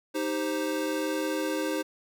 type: chord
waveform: square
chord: C minor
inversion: first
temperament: equal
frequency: 311.1 / 392 / 523.3 Hz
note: Eb4 / G4 / C5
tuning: 0 / 0 / 0 cents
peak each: -31 / -35 / -33 dBFS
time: 0.14-1.83 s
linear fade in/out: 20 ms
effects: none